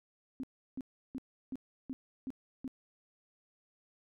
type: tone bursts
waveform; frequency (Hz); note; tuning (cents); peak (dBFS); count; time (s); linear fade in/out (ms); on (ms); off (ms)
sine; 262.1; C4; +3; -36; 7; 0.4-2.678; 0; 34; 340
effects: none